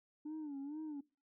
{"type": "tone with vibrato", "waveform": "sine", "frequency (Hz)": 293.7, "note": "D4", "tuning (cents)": 0, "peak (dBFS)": -39, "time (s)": [0.25, 1.01], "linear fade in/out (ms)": 10, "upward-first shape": "sine", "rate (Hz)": 2.2, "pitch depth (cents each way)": 120, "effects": ["noise-tail reverb RT60 0.3 s tail -21 dB re dry", "tanh soft clip ceiling -40 dBFS"]}